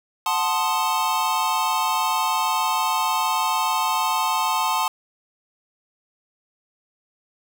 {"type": "chord", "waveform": "square", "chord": "F# diminished seventh", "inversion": "none", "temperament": "equal", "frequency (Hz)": [740, 880, 1046.5, 1244.5], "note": ["F#5", "A5", "C6", "Eb6"], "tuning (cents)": [0, 0, 0, 0], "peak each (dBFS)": [-30, -24, -25, -29], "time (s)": [0.26, 4.88], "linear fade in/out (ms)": 2, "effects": ["8-bit"]}